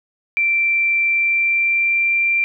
sine tone with pitch glide, 2349 to 2364 Hz, D7 to D7, 0 to +11 cents, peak -14 dBFS, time 0.37-2.44 s, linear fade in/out 0 ms, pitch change +11 cents, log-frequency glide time 1.04-2.15 s, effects none

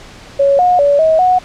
sine tone with pitch steps, 557 / 721 / 571 / 638 / 734 Hz, C#5 / F#5 / D5 / D#5 / F#5, +8 / -45 / -49 / +43 / -14 cents, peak -7 dBFS, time 0.39-1.39 s, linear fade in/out 10 ms, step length 200 ms, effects pink hiss -36 dBFS RMS until 1.44 s + low-pass 6000 Hz 12 dB/octave

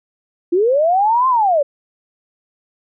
sine linear two-way sweep, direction up then down, 329.6 to 1060 to 544 Hz, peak -11 dBFS, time 0.52-1.63 s, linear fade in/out 10 ms, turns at 1.28 s, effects none

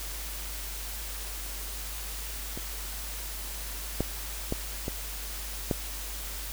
clicks, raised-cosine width 2 ms, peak -23 / -13 / -15 / -18 / -12 dBFS, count 5, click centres 2.575 / 4.006 / 4.524 / 4.881 / 5.712 s, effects added 50 Hz sine -38 dBFS peak until 6.52 s + white hiss -39 dBFS RMS until 6.52 s

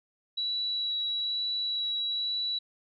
sine tone with vibrato, 3916 Hz, B7, 15 cents flat, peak -28 dBFS, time 0.37-2.59 s, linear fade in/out 10 ms, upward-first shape sine, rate 1.1 Hz, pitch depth 9 cents each way, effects none

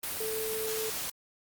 sine tone in noise, 440 Hz, A4, in tune, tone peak -33 dBFS, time 0.2-0.9 s, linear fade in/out 5 ms, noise white, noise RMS -35 dBFS, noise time 0.03-1.1 s, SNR -1 dB, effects Opus 32 kbps

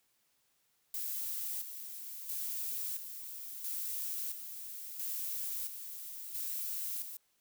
violet noise with tremolo, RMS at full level -38 dBFS, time 0.94-7.17 s, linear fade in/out 2 ms, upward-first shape square, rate 0.74 Hz, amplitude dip 55%, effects white hiss -75 dBFS RMS until 7.4 s

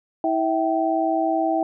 sine tone cluster, 323.8 / 654 / 773 Hz, E4 / E5 / G5, -31 / -14 / -24 cents, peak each -23 dBFS, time 0.24-1.63 s, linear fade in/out 2 ms, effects none

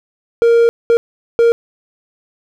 triangle tone bursts at uneven times, 466.2 Hz, A#4, in tune, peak -5 dBFS, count 3, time 0.42-0.69 / 0.9-0.97 / 1.39-1.52 s, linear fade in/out 0 ms, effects none

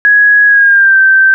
sine tone with pitch glide, 1668 to 1556.3 Hz, G#6 to G6, +7 to -13 cents, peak -3 dBFS, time 0.05-1.34 s, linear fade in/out 0 ms, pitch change -120 cents, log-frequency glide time 0.46-0.99 s, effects none

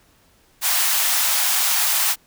white high-pass noise, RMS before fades -19 dBFS, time 0.61-2.16 s, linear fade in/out 50 ms, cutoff 670 Hz, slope 48 dB/octave, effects pink hiss -57 dBFS RMS until 2.26 s

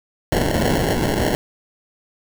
white noise with sample-and-hold, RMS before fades -19 dBFS, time 0.32-1.35 s, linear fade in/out 0 ms, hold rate 1225 Hz, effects none

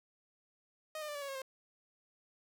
sawtooth tone with pitch steps, 622.3 / 605.6 / 589.4 / 573.6 / 558.3 / 543.3 / 528.8 Hz, D#5 / D#5 / D5 / D5 / C#5 / C#5 / C5, 0 / -47 / +6 / -41 / +12 / -35 / +18 cents, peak -36 dBFS, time 0.95-1.419 s, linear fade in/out 2 ms, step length 67 ms, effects none

